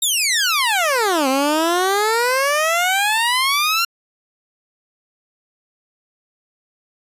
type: exponential two-way sweep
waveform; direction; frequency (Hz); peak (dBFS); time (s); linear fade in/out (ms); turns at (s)
15% pulse; down then up; 3776 to 259 to 1395; -9; 0.02-3.85; 5; 1.28
effects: resampled to 32000 Hz